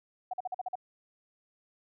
sine tone bursts, 740 Hz, F#5, in tune, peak -31 dBFS, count 7, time 0.31-0.755 s, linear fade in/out 5 ms, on 25 ms, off 45 ms, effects none

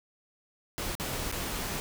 pink noise with dropouts, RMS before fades -34 dBFS, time 0.78-1.8 s, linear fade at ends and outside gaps 0 ms, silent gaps 0.952-0.998 / 1.315-1.324 s, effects none

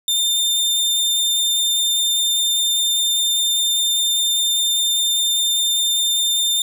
sawtooth tone, 3605 Hz, A7, 41 cents sharp, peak -13 dBFS, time 0.08-6.62 s, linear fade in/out 2 ms, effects 9-bit

